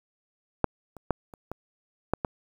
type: clicks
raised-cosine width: 1 ms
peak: -6 / -29 / -9 / -30 / -20 / -9 / -13 dBFS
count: 7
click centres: 0.643 / 0.967 / 1.107 / 1.338 / 1.516 / 2.136 / 2.248 s
effects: 8-bit